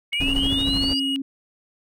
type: linear sweep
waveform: sine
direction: up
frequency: 2182 to 4900 Hz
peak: -25 dBFS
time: 0.12-1 s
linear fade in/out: 10 ms
type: tone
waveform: triangle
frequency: 2887 Hz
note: F#7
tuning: 43 cents flat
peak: -22 dBFS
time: 0.13-1.16 s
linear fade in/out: 0 ms
type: noise with tremolo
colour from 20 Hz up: brown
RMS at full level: -25 dBFS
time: 0.2-0.94 s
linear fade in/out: 5 ms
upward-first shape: sine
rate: 13 Hz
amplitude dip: 55%
type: tone with pitch glide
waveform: sine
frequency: 273.5 to 271.8 Hz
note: C#4 to C#4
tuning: -23 to -34 cents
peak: -24 dBFS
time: 0.21-1.22 s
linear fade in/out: 5 ms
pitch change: -11 cents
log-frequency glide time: 0.68-0.94 s
effects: none